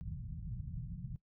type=low-pass noise; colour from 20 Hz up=white; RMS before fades=-43 dBFS; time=0.01-1.16 s; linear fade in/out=0 ms; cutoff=170 Hz; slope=48 dB/octave; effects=noise-tail reverb RT60 0.1 s tail -18 dB re dry